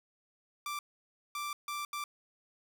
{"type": "tone bursts at uneven times", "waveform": "sawtooth", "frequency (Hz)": 1174.7, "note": "D6", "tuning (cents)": 0, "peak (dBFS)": -32, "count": 4, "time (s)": [[0.66, 0.79], [1.35, 1.53], [1.68, 1.85], [1.93, 2.04]], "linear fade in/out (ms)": 2, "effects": []}